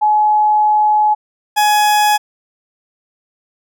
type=tone pair in turn; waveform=sine / 40% pulse; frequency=848 / 840.2 Hz; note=G#5 / G#5; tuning=+36 / +20 cents; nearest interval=unison; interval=16 cents; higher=first; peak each=-9 dBFS; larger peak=neither; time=0.01-1.15 / 1.56-2.18 s; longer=first; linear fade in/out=20 ms; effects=none